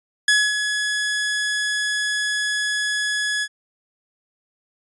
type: tone with ADSR envelope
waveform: sawtooth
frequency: 1690 Hz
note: G#6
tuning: 30 cents sharp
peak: -9 dBFS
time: 0.28-3.48 s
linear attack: 3 ms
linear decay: 240 ms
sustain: -8 dB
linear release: 54 ms
effects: resampled to 24000 Hz